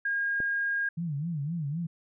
sine tone, 1624 Hz, G#6, 39 cents flat, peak -26 dBFS, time 0.05-0.89 s, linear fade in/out 5 ms
click, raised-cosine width 2 ms, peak -25 dBFS, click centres 0.403 s
sine tone with vibrato, 155.56 Hz, D#3, in tune, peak -29 dBFS, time 0.97-1.87 s, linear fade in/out 10 ms, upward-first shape sine, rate 3.9 Hz, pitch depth 190 cents each way
effects none

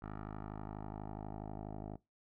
10% pulse tone with low-pass filter sweep, 52.2 Hz, G#1, 10 cents sharp, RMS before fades -45 dBFS, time 0.02-1.96 s, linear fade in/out 5 ms, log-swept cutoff 1300 to 640 Hz, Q 2.3, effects noise-tail reverb RT60 0.2 s tail -20 dB re dry

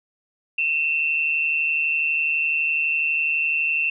sine tone pair together, 2561 / 2713 Hz, D#7 / E7, +49 / +49 cents, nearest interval minor second, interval 100 cents, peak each -26 / -20 dBFS, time 0.58-3.9 s, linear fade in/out 5 ms, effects none

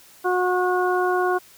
harmonic tone, 363.5 Hz, F#4, 31 cents flat, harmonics 1 / 2 / 3 / 4, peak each -21 / -24 / -26 / -27 dBFS, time 0.24-1.39 s, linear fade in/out 20 ms, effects white hiss -50 dBFS RMS until 1.57 s

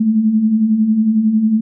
sine beating tone pair, 209.1 / 220.1 Hz, G#3 / A3, +12 / +1 cents, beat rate 11 Hz, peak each -20 / -11 dBFS, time 0-1.61 s, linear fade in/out 10 ms, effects none

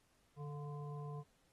harmonic tone with a mistuned harmonic, 146.83 Hz, D3, in tune, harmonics 1 / 3 / 5 / 7, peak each -43 / -52 / -57 / -55 dBFS, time 0.36-1.24 s, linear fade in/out 50 ms, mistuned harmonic 5, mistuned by -54 cents, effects pink hiss -75 dBFS RMS until 1.52 s + AAC 32 kbps

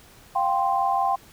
sine chord, F suspended second, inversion none, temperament equal, 698.5 / 784 / 1046.5 Hz, F5 / G5 / C6, 0 / 0 / 0 cents, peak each -27 / -22 / -25 dBFS, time 0.35-1.16 s, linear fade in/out 10 ms, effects pink hiss -51 dBFS RMS until 1.32 s

